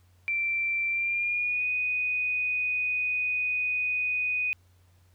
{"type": "tone with pitch glide", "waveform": "sine", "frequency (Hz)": [2349, 2487], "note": ["D7", "D#7"], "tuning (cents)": [0, -1], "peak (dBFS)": -25, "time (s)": [0.28, 4.53], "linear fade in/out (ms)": 0, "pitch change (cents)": 99, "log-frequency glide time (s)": [0.89, 1.69], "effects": ["added 90 Hz sine -58 dBFS peak until 5.14 s", "pink hiss -68 dBFS RMS until 5.14 s"]}